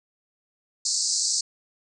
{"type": "band-pass noise", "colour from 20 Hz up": "pink", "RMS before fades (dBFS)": -25, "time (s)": [0.85, 1.41], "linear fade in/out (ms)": 5, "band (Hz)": [4300, 8400], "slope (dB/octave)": 96, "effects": []}